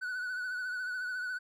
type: tone with vibrato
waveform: triangle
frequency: 1487 Hz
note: F#6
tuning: 8 cents sharp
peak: -32 dBFS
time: 0.01-1.39 s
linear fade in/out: 20 ms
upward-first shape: triangle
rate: 14 Hz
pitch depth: 51 cents each way
effects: none